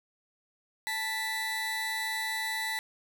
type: tone pair together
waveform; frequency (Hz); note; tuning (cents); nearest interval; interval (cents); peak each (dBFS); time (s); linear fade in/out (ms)
30% pulse; 878.7 / 1975.5; A5 / B6; -3 / 0; octave + major second; 1403; -34 / -29; 0.87-2.79; 0
effects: none